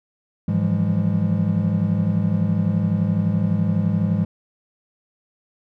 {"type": "tone cluster", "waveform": "triangle", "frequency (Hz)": [104.9, 164, 175.8, 204.1], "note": ["G#2", "E3", "F3", "G#3"], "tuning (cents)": [18, -9, 12, -30], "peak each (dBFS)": -21, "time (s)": [0.48, 4.25], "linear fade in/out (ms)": 5, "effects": []}